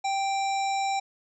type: harmonic tone with a mistuned harmonic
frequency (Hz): 784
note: G5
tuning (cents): 0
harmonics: 1 / 3 / 5 / 7 / 9 / 10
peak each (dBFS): -25 / -35 / -39 / -42 / -44 / -45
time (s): 0.04-1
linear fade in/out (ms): 10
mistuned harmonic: 10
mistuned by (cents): -51
effects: none